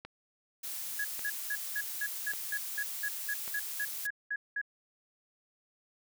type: click train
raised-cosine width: 0.3 ms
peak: -27 dBFS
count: 4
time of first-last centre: 0.05-3.479 s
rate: 0.875 Hz
type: noise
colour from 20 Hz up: blue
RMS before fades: -39 dBFS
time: 0.63-4.07 s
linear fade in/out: 10 ms
type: tone bursts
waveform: sine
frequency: 1672 Hz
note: G#6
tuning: 11 cents sharp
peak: -31 dBFS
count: 15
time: 0.99-4.615 s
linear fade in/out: 5 ms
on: 55 ms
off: 200 ms
effects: none